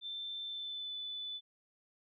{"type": "tone with pitch glide", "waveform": "sine", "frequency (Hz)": [3552, 3491], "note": ["A7", "A7"], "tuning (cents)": [16, -14], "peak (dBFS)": -39, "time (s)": [0.01, 1.41], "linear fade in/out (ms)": 50, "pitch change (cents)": -30, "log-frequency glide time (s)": [0.44, 0.97], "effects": []}